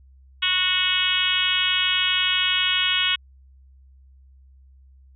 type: harmonic tone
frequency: 367.8 Hz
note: F#4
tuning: 10 cents flat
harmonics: 3 / 4 / 5 / 6 / 7 / 8 / 9 / 10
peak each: -33 / -29 / -32 / -28 / -27 / -23 / -24 / -32 dBFS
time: 0.42-3.16 s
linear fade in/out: 10 ms
effects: added 66 Hz sine -48 dBFS peak until 5.15 s